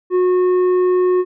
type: tone with tanh clipping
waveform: sine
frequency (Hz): 364.2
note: F#4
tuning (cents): -27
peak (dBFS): -13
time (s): 0.1-1.25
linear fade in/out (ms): 50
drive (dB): 7
effects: none